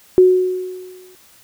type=tone with exponential decay; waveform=sine; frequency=368.1 Hz; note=F#4; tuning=9 cents flat; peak=-4 dBFS; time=0.18-1.15 s; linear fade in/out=0 ms; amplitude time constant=210 ms; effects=white hiss -49 dBFS RMS until 1.43 s

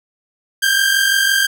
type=tone pair together; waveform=sawtooth; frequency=1568 / 1613.9 Hz; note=G6 / G6; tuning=0 / +50 cents; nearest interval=unison; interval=50 cents; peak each=-12 dBFS; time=0.62-1.47 s; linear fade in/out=10 ms; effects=none

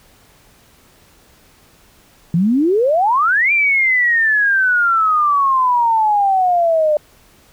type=exponential two-way sweep; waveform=sine; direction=up then down; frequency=160 to 2396 to 594 Hz; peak=-11 dBFS; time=2.34-6.97 s; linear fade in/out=2 ms; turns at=3.52 s; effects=pink hiss -50 dBFS RMS until 7.52 s

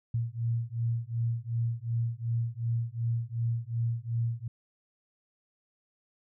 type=beating tone pair; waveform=sine; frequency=115.1 / 117.8 Hz; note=A#2 / A#2; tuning=-22 / +19 cents; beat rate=2.7 Hz; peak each=-31 dBFS; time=0.14-4.48 s; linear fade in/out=5 ms; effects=none

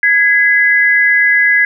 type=tone pair together; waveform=sine; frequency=1661.2 / 2023 Hz; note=G#6 / B6; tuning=0 / +41 cents; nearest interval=minor third; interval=341 cents; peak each=-10 dBFS; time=0.03-1.65 s; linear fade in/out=2 ms; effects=none

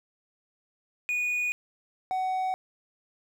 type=tone pair in turn; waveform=triangle; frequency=2462 / 749.9 Hz; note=D#7 / F#5; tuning=-19 / +23 cents; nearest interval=octave + major sixth; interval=2058 cents; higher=first; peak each=-24 / -24 dBFS; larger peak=neither; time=1.09-1.52 / 2.11-2.54 s; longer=neither; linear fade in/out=0 ms; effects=none

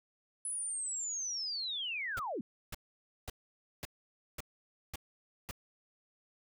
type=linear sweep; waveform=sine; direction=down; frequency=10190 to 183.4 Hz; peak=-35 dBFS; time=0.45-2.41 s; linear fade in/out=2 ms
type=noise bursts; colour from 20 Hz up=pink; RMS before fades=-41 dBFS; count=7; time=2.17-5.511 s; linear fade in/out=2 ms; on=23 ms; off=530 ms
effects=none

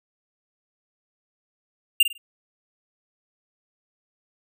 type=tone with echo; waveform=square; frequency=2794 Hz; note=F7; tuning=in tune; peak=-12 dBFS; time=2-2.03 s; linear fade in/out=5 ms; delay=50 ms; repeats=3; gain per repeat=-11 dB; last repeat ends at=2.18 s; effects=none

